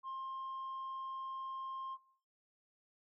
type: tone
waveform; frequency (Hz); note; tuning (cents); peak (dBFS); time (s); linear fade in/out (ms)
sine; 1061; C6; +24; -38; 0.03-1.98; 50
effects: noise-tail reverb RT60 0.5 s tail -19 dB re dry + tanh soft clip ceiling -39 dBFS